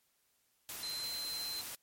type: tone in noise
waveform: sine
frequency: 4100 Hz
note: C8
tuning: 36 cents flat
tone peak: -38 dBFS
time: 0.83-1.61 s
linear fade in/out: 0 ms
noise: white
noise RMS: -44 dBFS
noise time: 0.69-1.75 s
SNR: +3 dB
effects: white hiss -75 dBFS RMS until 1.82 s + MP3 64 kbps